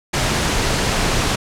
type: noise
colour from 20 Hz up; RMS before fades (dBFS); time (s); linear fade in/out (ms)
pink; -18; 0.13-1.36; 10
effects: low-pass 8000 Hz 12 dB/octave